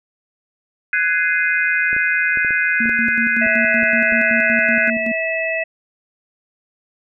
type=chord; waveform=sine; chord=Ab dominant seventh; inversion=third; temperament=just; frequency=1495.1 / 1661.2 / 2077 / 2492 Hz; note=Gb6 / Ab6 / C7 / Eb7; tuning=+18 / 0 / -13 / +2 cents; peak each=-19 / -20 / -21 / -22 dBFS; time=0.93-4.9 s; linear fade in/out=2 ms
type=clicks; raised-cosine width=2 ms; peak=-20 dBFS; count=11; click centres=1.93 / 1.965 / 2.373 / 2.448 / 2.507 / 2.857 / 2.895 / 3.086 / 3.468 / 3.829 / 4.124 s
type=tone with tremolo; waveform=sine; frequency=230.2 Hz; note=A#3; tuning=22 cents flat; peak=-20 dBFS; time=2.8-5.12 s; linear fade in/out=5 ms; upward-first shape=square; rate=5.3 Hz; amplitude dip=70%
type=harmonic tone; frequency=651 Hz; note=E5; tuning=22 cents flat; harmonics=1 / 3 / 4; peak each=-22 / -23 / -23 dBFS; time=3.41-5.64 s; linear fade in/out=10 ms
effects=none